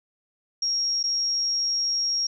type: tone with dropouts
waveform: sine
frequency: 5588 Hz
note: F8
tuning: in tune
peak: -22 dBFS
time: 0.62-2.27 s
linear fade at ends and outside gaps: 5 ms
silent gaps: 1.03-1.038 s
effects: none